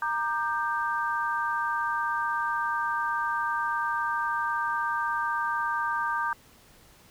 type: chord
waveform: sine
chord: G minor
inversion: first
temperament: equal with one note detuned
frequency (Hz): 932.3 / 1195.9 / 1568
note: Bb5 / D6 / G6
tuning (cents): 0 / +31 / 0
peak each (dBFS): -30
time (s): 0.02-6.33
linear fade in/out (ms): 2
effects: pink hiss -56 dBFS RMS until 7.1 s